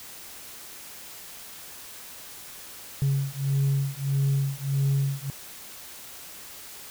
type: beating tone pair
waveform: sine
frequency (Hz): 137.3 / 138.9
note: C#3 / C#3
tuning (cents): -16 / +4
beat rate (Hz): 1.6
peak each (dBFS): -24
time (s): 3.02-5.3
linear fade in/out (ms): 0
effects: tanh soft clip ceiling -18 dBFS + white hiss -43 dBFS RMS until 6.9 s